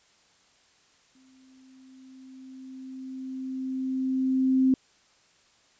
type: tone with exponential growth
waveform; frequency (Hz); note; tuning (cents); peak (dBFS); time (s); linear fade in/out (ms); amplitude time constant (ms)
sine; 261.6; C4; 0; -17; 1.15-4.74; 2; 780
effects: white hiss -62 dBFS RMS until 5.79 s + resampled to 16000 Hz